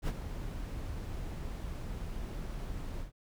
brown noise with ADSR envelope, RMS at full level -29 dBFS, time 0.02-3.12 s, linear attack 54 ms, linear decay 45 ms, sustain -10 dB, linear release 120 ms, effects none

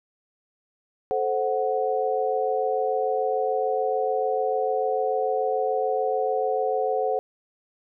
sine chord, F# diminished, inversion first, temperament equal with one note detuned, 436.5 / 523.3 / 740 Hz, A4 / C5 / F#5, -14 / 0 / 0 cents, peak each -26 dBFS, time 1.11-7.19 s, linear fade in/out 0 ms, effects none

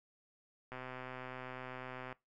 click train, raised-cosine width 0.5 ms, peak -30 dBFS, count 181, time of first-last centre 0.72-2.126 s, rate 128 Hz, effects noise-tail reverb RT60 0.2 s tail -21 dB re dry

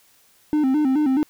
triangle tone with vibrato, 282.1 Hz, C#4, 30 cents sharp, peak -14 dBFS, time 0.53-1.23 s, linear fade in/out 0 ms, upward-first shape square, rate 4.7 Hz, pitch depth 120 cents each way, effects white hiss -57 dBFS RMS until 1.29 s

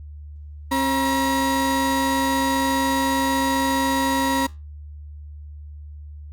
35% pulse tone pair together, 268 / 955 Hz, C4 / A#5, +42 / +42 cents, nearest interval octave + minor seventh, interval 2200 cents, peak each -20 dBFS, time 0.71-4.47 s, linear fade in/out 10 ms, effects added 74 Hz sine -35 dBFS peak until 6.32 s + Opus 48 kbps

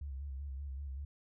sine tone with vibrato, 68.9 Hz, C#2, 10 cents flat, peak -39 dBFS, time 0.01-1.05 s, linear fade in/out 5 ms, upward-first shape square, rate 5.2 Hz, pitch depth 61 cents each way, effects none

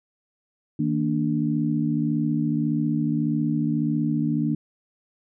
sine tone cluster, 157.5 / 232.1 / 293.8 Hz, D#3 / A#3 / D4, +21 / -7 / +1 cents, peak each -25 dBFS, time 0.79-4.55 s, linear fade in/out 5 ms, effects none

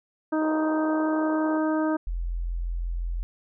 harmonic tone, 312.1 Hz, D#4, 5 cents sharp, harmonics 1 / 2 / 3 / 4 / 5, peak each -23 / -29 / -33 / -35 / -37 dBFS, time 0.32-1.97 s, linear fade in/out 10 ms
pink band-pass noise, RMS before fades -39 dBFS, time 0.41-1.58 s, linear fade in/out 5 ms, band 330 to 1200 Hz, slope 48 dB/octave
sine tone, 42.85 Hz, F1, 32 cents flat, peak -26 dBFS, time 2.07-3.23 s, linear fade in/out 0 ms
effects none

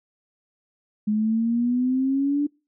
sine exponential sweep, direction up, 209.4 to 293.7 Hz, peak -19 dBFS, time 1.07-2.47 s, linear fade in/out 10 ms, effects noise-tail reverb RT60 0.3 s tail -26 dB re dry

